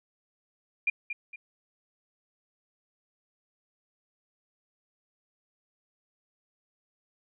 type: tone with echo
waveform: sine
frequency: 2402 Hz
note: D7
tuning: 38 cents sharp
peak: -22 dBFS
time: 0.87-0.9 s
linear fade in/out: 5 ms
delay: 230 ms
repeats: 2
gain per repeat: -9 dB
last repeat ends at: 1.36 s
effects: none